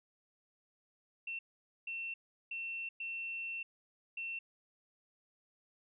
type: tone bursts at uneven times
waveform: sine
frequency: 2700 Hz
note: E7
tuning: 41 cents sharp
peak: -38 dBFS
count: 5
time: 1.27-1.39 / 1.87-2.14 / 2.51-2.89 / 3-3.63 / 4.17-4.39 s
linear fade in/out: 5 ms
effects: none